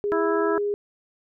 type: tone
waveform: sine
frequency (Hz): 410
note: G#4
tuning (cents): -22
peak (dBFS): -22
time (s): 0.04-0.74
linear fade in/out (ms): 0
type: harmonic tone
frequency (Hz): 329.6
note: E4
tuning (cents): 0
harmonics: 1 / 2 / 3 / 4 / 5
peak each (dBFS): -26 / -30 / -30 / -29 / -33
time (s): 0.12-0.58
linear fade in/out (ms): 0
effects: none